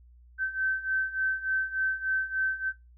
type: beating tone pair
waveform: sine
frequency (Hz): 1541 / 1544.4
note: G6 / G6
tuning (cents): -30 / -26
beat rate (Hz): 3.4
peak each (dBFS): -31 / -28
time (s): 0.38-2.73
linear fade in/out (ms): 50
effects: noise-tail reverb RT60 0.2 s tail -18 dB re dry + added 60 Hz sine -52 dBFS peak until 2.97 s